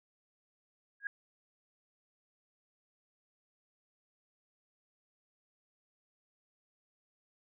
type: tone with exponential growth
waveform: sine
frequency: 1639 Hz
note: G#6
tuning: 23 cents flat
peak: -29 dBFS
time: 1-1.07 s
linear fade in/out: 2 ms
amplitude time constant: 15 ms
effects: none